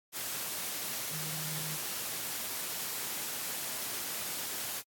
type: tone in noise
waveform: sine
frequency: 155.56 Hz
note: D#3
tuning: in tune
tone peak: -40 dBFS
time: 1.1-1.78 s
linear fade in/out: 50 ms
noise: white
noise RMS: -37 dBFS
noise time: 0.12-4.83 s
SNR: -6 dB
effects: high-pass 100 Hz 12 dB/octave + AAC 64 kbps